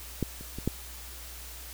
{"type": "clicks", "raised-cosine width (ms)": 3, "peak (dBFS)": [-14, -30, -24, -13], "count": 4, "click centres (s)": [0.227, 0.41, 0.586, 0.676], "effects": ["added 60 Hz sine -45 dBFS peak until 1.73 s", "white hiss -45 dBFS RMS until 1.73 s"]}